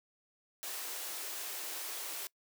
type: high-pass noise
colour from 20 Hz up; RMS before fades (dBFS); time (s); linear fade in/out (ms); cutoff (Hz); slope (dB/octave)
white; -41; 0.63-2.27; 0; 300; 96
effects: noise-tail reverb RT60 0.1 s tail -23 dB re dry